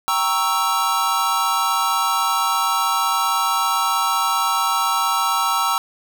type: chord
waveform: square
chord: G diminished seventh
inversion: none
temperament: equal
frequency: 784 / 932.3 / 1108.7 / 1318.5 Hz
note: G5 / Bb5 / Db6 / Fb6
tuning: 0 / 0 / 0 / 0 cents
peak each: -27 / -24 / -25 / -21 dBFS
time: 0.08-5.78 s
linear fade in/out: 0 ms
effects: none